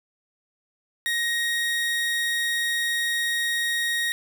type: tone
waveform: 30% pulse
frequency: 1877 Hz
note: A#6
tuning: 11 cents sharp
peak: -20 dBFS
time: 1.06-4.12 s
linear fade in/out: 0 ms
effects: none